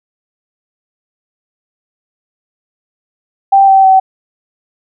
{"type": "tone with pitch steps", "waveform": "sine", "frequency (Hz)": [784, 773.2, 762.6], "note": ["G5", "G5", "G5"], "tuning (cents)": [0, -24, -48], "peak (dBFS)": -3, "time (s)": [3.52, 4], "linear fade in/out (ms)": 10, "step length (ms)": 160, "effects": []}